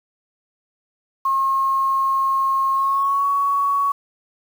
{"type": "tone with pitch glide", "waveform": "sine", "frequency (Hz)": [1078, 1120.5], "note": ["C#6", "C#6"], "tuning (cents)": [-49, 18], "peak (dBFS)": -16, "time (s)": [1.25, 3.92], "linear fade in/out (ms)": 5, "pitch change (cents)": 67, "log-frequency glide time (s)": [2.73, 3.26], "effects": ["7-bit"]}